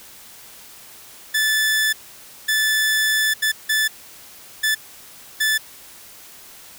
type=tone bursts at uneven times; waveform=sawtooth; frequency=1746 Hz; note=A6; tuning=14 cents flat; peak=-13 dBFS; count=6; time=1.34-1.93 / 2.48-3.34 / 3.42-3.52 / 3.69-3.88 / 4.63-4.75 / 5.4-5.58 s; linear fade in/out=10 ms; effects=white hiss -43 dBFS RMS until 6.78 s